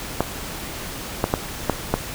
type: clicks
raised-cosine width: 1 ms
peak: -3 dBFS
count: 5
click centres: 0.206 / 1.241 / 1.339 / 1.697 / 1.94 s
effects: pink hiss -32 dBFS RMS until 2.14 s